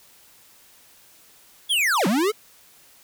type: linear two-way sweep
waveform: square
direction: down then up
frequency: 3461 to 171.7 to 450.3 Hz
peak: -19 dBFS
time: 1.69-2.32 s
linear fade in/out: 20 ms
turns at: 2.07 s
effects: white hiss -53 dBFS RMS until 3.03 s